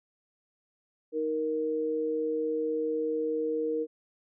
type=tone pair together; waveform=sine; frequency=312.4 / 468.1 Hz; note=D#4 / A#4; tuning=+7 / +7 cents; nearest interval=perfect fifth; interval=700 cents; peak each=-33 / -28 dBFS; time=1.12-3.87 s; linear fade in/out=50 ms; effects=none